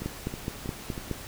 two click trains, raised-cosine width 3 ms, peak -17 / -22 dBFS, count 6 / 4, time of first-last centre 0.06-1.113 / 0.02-0.978 s, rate 4.75 / 3.13 Hz, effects pink hiss -42 dBFS RMS until 1.27 s

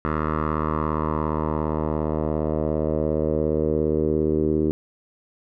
10% pulse tone with low-pass filter sweep, 77.3 Hz, D#2, 11 cents flat, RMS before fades -23 dBFS, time 0.05-4.71 s, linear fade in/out 0 ms, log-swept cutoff 1400 to 360 Hz, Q 3.3, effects none

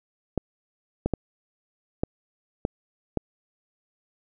clicks, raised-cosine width 2 ms, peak -10 dBFS, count 6, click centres 0.377 / 1.06 / 1.137 / 2.035 / 2.651 / 3.173 s, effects none

